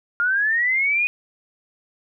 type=linear sweep; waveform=sine; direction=up; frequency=1396.9 to 2489 Hz; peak=-17 dBFS; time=0.2-1.07 s; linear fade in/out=0 ms; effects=none